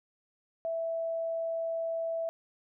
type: tone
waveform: sine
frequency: 659.3 Hz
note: E5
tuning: in tune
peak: -30 dBFS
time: 0.65-2.29 s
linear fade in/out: 0 ms
effects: none